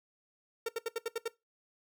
45% pulse tone bursts, 457.3 Hz, A#4, 33 cents flat, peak -31 dBFS, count 7, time 0.66-1.281 s, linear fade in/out 5 ms, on 27 ms, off 72 ms, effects noise-tail reverb RT60 0.2 s tail -19 dB re dry

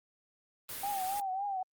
white noise, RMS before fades -41 dBFS, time 0.69-1.2 s, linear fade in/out 0 ms
sine tone with vibrato, 780 Hz, G5, 9 cents flat, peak -32 dBFS, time 0.83-1.63 s, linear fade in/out 5 ms, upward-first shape triangle, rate 3.6 Hz, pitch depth 99 cents each way
effects Opus 32 kbps

